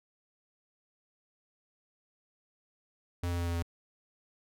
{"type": "tone with pitch steps", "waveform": "square", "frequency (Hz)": [87.4, 86.75, 86.1, 85.45, 84.81], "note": ["F2", "F2", "F2", "F2", "E2"], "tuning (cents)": [2, -11, -24, -37, 50], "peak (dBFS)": -31, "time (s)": [3.23, 3.625], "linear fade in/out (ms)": 5, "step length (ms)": 79, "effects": []}